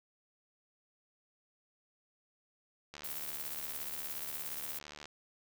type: click train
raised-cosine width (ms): 0.2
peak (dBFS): -29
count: 158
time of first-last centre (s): 2.94-5.056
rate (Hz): 74.2
type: noise with tremolo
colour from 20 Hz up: violet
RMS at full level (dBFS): -39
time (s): 3.04-4.79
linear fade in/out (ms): 5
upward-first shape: triangle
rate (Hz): 17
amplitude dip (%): 50
effects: none